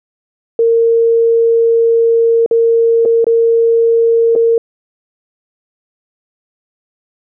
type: tone with dropouts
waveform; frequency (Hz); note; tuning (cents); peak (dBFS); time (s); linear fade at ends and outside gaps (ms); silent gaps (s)
sine; 460.1; A#4; -23; -7; 0.59-4.58; 2; 2.462-2.511 / 3.052-3.057 / 3.244-3.267 / 4.353-4.36
effects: none